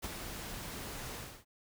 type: noise with ADSR envelope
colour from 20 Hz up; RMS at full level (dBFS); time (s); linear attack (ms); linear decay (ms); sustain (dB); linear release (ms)
pink; -38; 0.02-1.45; 27; 26; -5; 290
effects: none